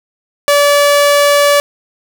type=tone; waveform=sawtooth; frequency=576 Hz; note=D5; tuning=34 cents flat; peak=-3 dBFS; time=0.48-1.6 s; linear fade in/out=0 ms; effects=none